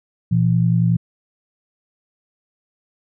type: tone pair together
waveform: sine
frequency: 118.85 / 169.7 Hz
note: A#2 / F3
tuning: +34 / -49 cents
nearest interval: tritone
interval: 617 cents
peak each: -16 dBFS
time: 0.31-0.97 s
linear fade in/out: 10 ms
effects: none